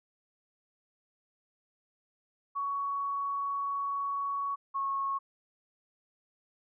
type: tone pair in turn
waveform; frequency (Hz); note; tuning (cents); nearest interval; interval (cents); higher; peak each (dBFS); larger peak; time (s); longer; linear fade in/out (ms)
sine; 1119 / 1097.2; C#6 / C#6; +16 / -18; unison; 34; first; -30 / -29; second; 2.55-4.56 / 4.74-5.19; first; 20
effects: none